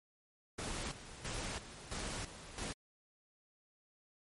pink noise with tremolo, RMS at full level -41 dBFS, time 0.58-2.73 s, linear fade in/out 10 ms, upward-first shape square, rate 1.5 Hz, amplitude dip 70%, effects MP3 48 kbps

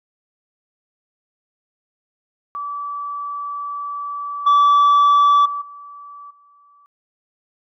sine tone with level steps, 1154 Hz, D6, 31 cents flat, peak -24 / -7 / -22 / -35 / -49 dBFS, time 2.55-6.86 s, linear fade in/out 0 ms, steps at 4.46 / 5.45 / 5.61 / 6.3 s, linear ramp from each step 10 ms, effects tanh soft clip ceiling -9 dBFS

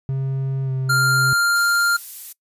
triangle tone with pitch glide, 134.5 to 131.66 Hz, C3 to C3, +48 to +11 cents, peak -18 dBFS, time 0.09-1.33 s, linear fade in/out 0 ms, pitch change -37 cents, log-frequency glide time 0.64-0.71 s
square tone, 1396.9 Hz, F6, in tune, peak -16 dBFS, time 0.89-1.97 s, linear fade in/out 10 ms
violet noise, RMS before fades -32 dBFS, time 1.55-2.33 s, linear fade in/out 10 ms
effects noise-tail reverb RT60 0.1 s tail -22 dB re dry + resampled to 32000 Hz

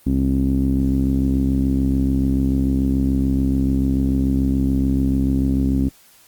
sawtooth tone with low-pass filter, 66.9 Hz, C2, 39 cents sharp, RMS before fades -18 dBFS, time 0.06-5.89 s, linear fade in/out 10 ms, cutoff 260 Hz, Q 5.4, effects white hiss -51 dBFS RMS until 6.27 s + Opus 32 kbps

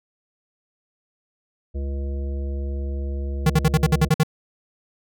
harmonic tone, 69.3 Hz, C#2, in tune, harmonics 1 / 3 / 5 / 7 / 9, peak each -24 / -38 / -38 / -41 / -45 dBFS, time 1.74-4.09 s, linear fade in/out 20 ms
square tone bursts, 156.4 Hz, D#3, 9 cents sharp, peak -14 dBFS, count 9, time 3.46-4.234 s, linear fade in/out 5 ms, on 38 ms, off 54 ms
effects none

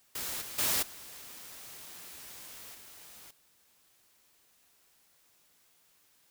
white noise with level steps, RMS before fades -37 / -43 / -29 / -48 / -52 dBFS, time 0.15-3.31 s, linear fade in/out 5 ms, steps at 0.41 / 0.58 / 0.82 / 2.74 s, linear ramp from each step 10 ms, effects white hiss -67 dBFS RMS until 6.3 s

